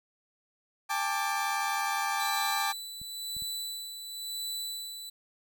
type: chord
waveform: 30% pulse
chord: G suspended second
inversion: none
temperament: equal with one note detuned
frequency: 800.5 / 880 / 1174.7 Hz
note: G5 / A5 / D6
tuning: +36 / 0 / 0 cents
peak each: -30 / -31 / -30 dBFS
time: 0.89-2.73 s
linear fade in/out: 20 ms
type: tone with tremolo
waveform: sawtooth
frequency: 3977 Hz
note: B7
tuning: 11 cents sharp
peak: -30 dBFS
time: 2.19-5.1 s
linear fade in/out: 10 ms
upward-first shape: sine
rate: 0.97 Hz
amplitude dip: 55%
type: clicks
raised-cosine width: 5 ms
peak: -37 dBFS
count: 3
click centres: 3.016 / 3.367 / 3.422 s
effects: none